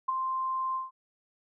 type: tone with ADSR envelope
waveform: sine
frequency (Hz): 1046.5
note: C6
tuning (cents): 0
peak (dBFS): -22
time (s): 0.08-0.91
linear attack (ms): 11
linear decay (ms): 12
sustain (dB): -6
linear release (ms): 160
effects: none